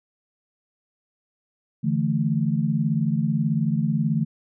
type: chord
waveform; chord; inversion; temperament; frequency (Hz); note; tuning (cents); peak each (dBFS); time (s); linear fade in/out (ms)
sine; D suspended second; none; just; 146.83 / 165.19 / 220.2; D3 / E3 / A3; 0 / +4 / +2; -24; 1.83-4.25; 20
effects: none